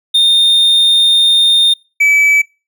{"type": "tone pair in turn", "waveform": "triangle", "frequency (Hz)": [3646, 2297], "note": ["A#7", "D7"], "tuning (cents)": [-39, -39], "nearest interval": "minor sixth", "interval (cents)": 800, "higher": "first", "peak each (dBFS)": -5, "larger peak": "neither", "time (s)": [[0.14, 1.74], [2, 2.42]], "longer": "first", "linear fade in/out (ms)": 10, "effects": ["noise-tail reverb RT60 0.3 s tail -24 dB re dry"]}